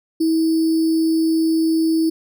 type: tone with sample-and-hold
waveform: sine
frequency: 322.7 Hz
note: E4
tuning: 37 cents flat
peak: -14 dBFS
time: 0.2-2.1 s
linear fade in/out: 10 ms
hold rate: 4900 Hz
effects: none